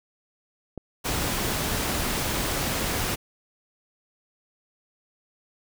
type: clicks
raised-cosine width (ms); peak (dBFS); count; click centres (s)
2; -21; 4; 0.777 / 1.333 / 1.448 / 1.504
type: noise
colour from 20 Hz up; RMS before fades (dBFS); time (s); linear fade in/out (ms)
pink; -27; 1.04-3.16; 20
effects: none